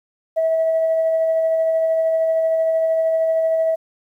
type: tone with tremolo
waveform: sine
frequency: 648 Hz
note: E5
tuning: 30 cents flat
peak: -13 dBFS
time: 0.36-3.76 s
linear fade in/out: 20 ms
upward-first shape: sine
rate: 13 Hz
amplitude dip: 25%
effects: tanh soft clip ceiling -11 dBFS + 9-bit